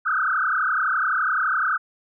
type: tone with frequency modulation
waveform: sine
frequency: 1396.9 Hz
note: F6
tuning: in tune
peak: -19 dBFS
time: 0.05-1.78 s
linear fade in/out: 20 ms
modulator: 31.8 Hz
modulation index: 5.2
effects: none